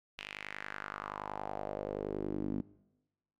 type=tone with band-pass filter sweep; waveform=sawtooth; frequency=50.6 Hz; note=G#1; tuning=44 cents flat; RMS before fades=-40 dBFS; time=0.18-2.61 s; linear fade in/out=5 ms; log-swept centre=2800 to 250 Hz; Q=3.2; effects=noise-tail reverb RT60 1.0 s tail -20 dB re dry